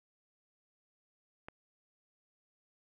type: click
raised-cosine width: 0.5 ms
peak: -29 dBFS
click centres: 1.485 s
effects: 11-bit